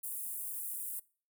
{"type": "high-pass noise", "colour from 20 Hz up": "pink", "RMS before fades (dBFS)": -40, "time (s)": [0.03, 1], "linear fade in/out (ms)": 10, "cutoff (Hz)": 9000, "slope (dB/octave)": 48, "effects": ["noise-tail reverb RT60 0.4 s tail -22 dB re dry"]}